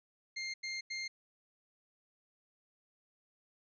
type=tone bursts; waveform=25% pulse; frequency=2113 Hz; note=C7; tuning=16 cents sharp; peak=-34 dBFS; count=3; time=0.36-1.08 s; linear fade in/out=10 ms; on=180 ms; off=90 ms; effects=resampled to 16000 Hz

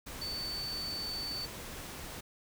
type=tone in noise; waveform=sine; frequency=4522 Hz; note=C#8; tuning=34 cents sharp; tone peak=-36 dBFS; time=0.21-1.46 s; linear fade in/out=10 ms; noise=pink; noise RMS=-44 dBFS; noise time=0.06-2.21 s; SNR=+5 dB; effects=none

